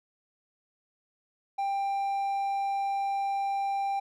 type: tone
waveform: triangle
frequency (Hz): 791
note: G5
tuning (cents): +15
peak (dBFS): -25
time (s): 1.58-4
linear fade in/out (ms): 10
effects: none